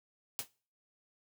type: noise with exponential decay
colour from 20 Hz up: white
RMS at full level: -32 dBFS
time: 0.39-0.48 s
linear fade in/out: 0 ms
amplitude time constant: 19 ms
effects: noise-tail reverb RT60 0.4 s tail -22 dB re dry + high-pass 100 Hz 12 dB/octave